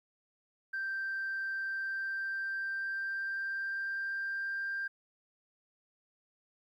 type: tone with pitch glide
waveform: sine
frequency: 1568 to 1588.1 Hz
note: G6 to G6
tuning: 0 to +22 cents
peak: -32 dBFS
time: 0.73-4.88 s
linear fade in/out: 10 ms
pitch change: +22 cents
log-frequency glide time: 1.64-4.77 s
effects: tanh soft clip ceiling -30 dBFS + 12-bit